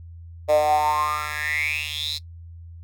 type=tone with high-pass filter sweep; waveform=10% pulse; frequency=150.6 Hz; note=D3; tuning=44 cents sharp; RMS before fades=-23 dBFS; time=0.48-2.19 s; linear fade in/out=20 ms; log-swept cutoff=560 to 4300 Hz; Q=9.7; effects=noise-tail reverb RT60 0.1 s tail -19 dB re dry + added 84 Hz sine -38 dBFS peak until 2.83 s